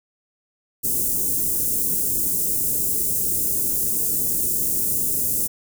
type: band-stop noise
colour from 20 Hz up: white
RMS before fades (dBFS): -22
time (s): 0.83-5.48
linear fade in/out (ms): 20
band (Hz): 420 to 7700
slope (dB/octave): 24
effects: none